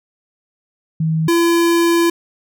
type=tone pair in turn; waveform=sine / square; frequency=159.8 / 338.6 Hz; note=D#3 / E4; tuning=+47 / +46 cents; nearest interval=octave + minor second; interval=1299 cents; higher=second; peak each=-14 / -12 dBFS; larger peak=second; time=1-1.28 / 1.28-2.1 s; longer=second; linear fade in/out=5 ms; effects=none